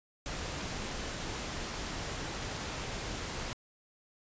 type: noise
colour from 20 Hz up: pink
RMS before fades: -38 dBFS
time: 0.26-3.53 s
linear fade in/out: 0 ms
effects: resampled to 16000 Hz